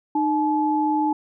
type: tone pair together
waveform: sine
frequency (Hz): 305.6 / 858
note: D#4 / A5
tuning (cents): -31 / -44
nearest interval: octave + tritone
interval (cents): 1787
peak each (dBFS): -21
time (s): 0.15-1.13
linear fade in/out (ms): 5
effects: none